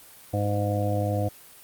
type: harmonic tone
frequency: 102.6 Hz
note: G#2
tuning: 21 cents flat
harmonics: 1 / 2 / 3 / 5 / 6 / 7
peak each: -25 / -34 / -32 / -30 / -33 / -32 dBFS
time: 0.33-1.29 s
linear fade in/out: 10 ms
effects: white hiss -49 dBFS RMS until 1.63 s + Opus 32 kbps